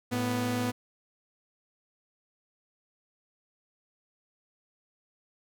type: tone pair together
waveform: sawtooth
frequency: 110 / 246.9 Hz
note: A2 / B3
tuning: 0 / 0 cents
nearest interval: octave + major second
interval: 1400 cents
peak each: -29 / -25 dBFS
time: 0.11-0.72 s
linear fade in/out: 20 ms
effects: none